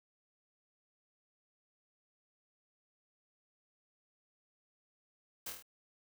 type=noise with echo; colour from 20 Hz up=white; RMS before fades=-42 dBFS; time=5.46-5.5 s; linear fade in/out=5 ms; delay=25 ms; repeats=5; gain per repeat=-3 dB; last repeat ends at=5.625 s; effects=none